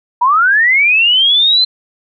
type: linear sweep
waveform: sine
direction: up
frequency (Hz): 932.3 to 4116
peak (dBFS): -7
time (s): 0.21-1.65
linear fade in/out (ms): 10
effects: none